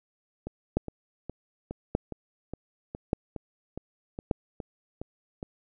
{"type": "two click trains", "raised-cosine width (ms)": 2, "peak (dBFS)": [-10, -22], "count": [4, 13], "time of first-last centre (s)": [[0.77, 4.312], [0.47, 5.429]], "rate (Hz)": [0.847, 2.42], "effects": []}